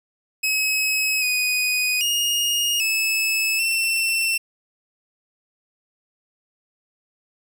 sawtooth tone with pitch steps, 2560 / 2488 / 2855 / 2604 / 2692 Hz, D#7 / D#7 / F7 / E7 / E7, +49 / -1 / +37 / -22 / +36 cents, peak -16 dBFS, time 0.43-4.38 s, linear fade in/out 10 ms, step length 790 ms, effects 9-bit

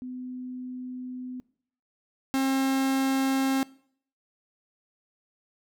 sine / 45% pulse tone pair in turn, 252.6 / 267.6 Hz, B3 / C4, +39 / +39 cents, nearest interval minor second, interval 100 cents, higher second, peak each -34 / -23 dBFS, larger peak second, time 0.02-1.4 / 2.34-3.63 s, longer first, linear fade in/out 0 ms, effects noise-tail reverb RT60 0.6 s tail -22 dB re dry

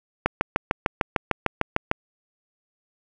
click train, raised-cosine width 0.5 ms, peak -4 dBFS, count 12, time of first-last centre 0.26-1.914 s, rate 6.65 Hz, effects none

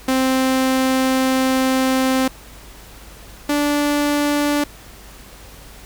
sawtooth tone pair in turn, 261.6 / 291.5 Hz, C4 / D4, 0 / -13 cents, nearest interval major second, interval 187 cents, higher second, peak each -11 / -12 dBFS, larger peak first, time 0.08-2.28 / 3.49-4.64 s, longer first, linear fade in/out 5 ms, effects added 50 Hz sine -42 dBFS peak until 5.85 s + pink hiss -42 dBFS RMS until 5.85 s

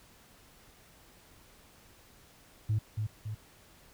sine tone with echo, 107.4 Hz, A2, 41 cents flat, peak -24 dBFS, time 2.69-2.79 s, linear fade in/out 10 ms, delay 280 ms, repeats 2, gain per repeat -5 dB, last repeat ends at 3.35 s, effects tanh soft clip ceiling -23 dBFS + pink hiss -59 dBFS RMS until 3.93 s

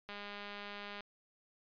click train, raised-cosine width 0.3 ms, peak -30 dBFS, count 188, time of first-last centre 0.09-1.007 s, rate 204 Hz, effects resampled to 11025 Hz

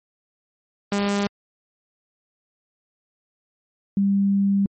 sawtooth / sine tone pair in turn, 201.8 / 198.22 Hz, G#3 / G3, -49 / +20 cents, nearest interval unison, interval 31 cents, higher first, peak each -16 dBFS, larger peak neither, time 0.92-1.27 / 3.97-4.66 s, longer second, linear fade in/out 2 ms, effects MP3 32 kbps

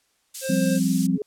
white high-pass noise, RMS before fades -31 dBFS, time 0.34-1.07 s, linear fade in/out 10 ms, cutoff 5100 Hz, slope 12 dB/octave
square tone, 530 Hz, C5, 22 cents sharp, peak -27 dBFS, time 0.41-0.8 s, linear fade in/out 50 ms
sine chord, F suspended second, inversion none, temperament equal, 174.61 / 196 / 261.6 Hz, F3 / G3 / C4, 0 / 0 / 0 cents, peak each -23 dBFS, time 0.49-1.18 s, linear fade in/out 10 ms
sine tone with exponential growth, 420.8 Hz, G#4, 23 cents sharp, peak -22 dBFS, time 1.1-1.22 s, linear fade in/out 2 ms, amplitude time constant 25 ms
effects white hiss -67 dBFS RMS until 1.26 s + low-pass 10000 Hz 12 dB/octave

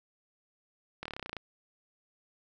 slowing click train, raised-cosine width 0.3 ms, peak -22 dBFS, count 12, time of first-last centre 1.03-1.367 s, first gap 25 ms, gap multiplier 1.04, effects none

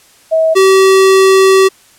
sine / square tone pair in turn, 643 / 383.4 Hz, E5 / G4, -43 / -38 cents, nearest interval major sixth, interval 895 cents, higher first, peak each -7 / -5 dBFS, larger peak second, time 0.31-0.55 / 0.55-1.69 s, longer second, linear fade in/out 20 ms, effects white hiss -45 dBFS RMS until 1.98 s + low-pass 11000 Hz 12 dB/octave

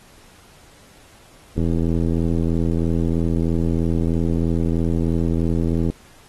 click train, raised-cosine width 3 ms, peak -9 dBFS, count 360, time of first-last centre 1.58-5.9 s, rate 83.1 Hz, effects pink hiss -50 dBFS RMS until 6.28 s + AAC 32 kbps

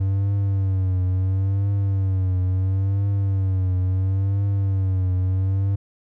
triangle tone with vibrato, 95.8 Hz, G2, 39 cents flat, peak -16 dBFS, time 0-5.76 s, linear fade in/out 10 ms, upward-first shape triangle, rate 0.73 Hz, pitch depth 80 cents each way, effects none

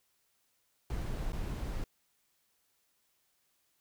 brown noise with dropouts, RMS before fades -36 dBFS, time 0.9-1.84 s, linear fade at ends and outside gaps 1 ms, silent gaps 1.321-1.331 s, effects white hiss -75 dBFS RMS until 3.8 s

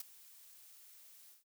blue noise with ADSR envelope, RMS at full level -40 dBFS, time 0-1.44 s, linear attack 3 ms, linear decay 17 ms, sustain -19 dB, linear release 140 ms, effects none

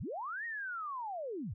sine linear two-way sweep, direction up then down, 51.91 to 1893 to 67 Hz, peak -37 dBFS, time 0-1.54 s, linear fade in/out 10 ms, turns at 0.45 s, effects none

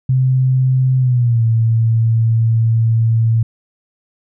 sine tone with pitch glide, 129.7 to 113.56 Hz, C3 to A#2, -15 to -45 cents, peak -10 dBFS, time 0.09-3.43 s, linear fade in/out 5 ms, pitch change -230 cents, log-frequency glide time 0.98-1.44 s, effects none

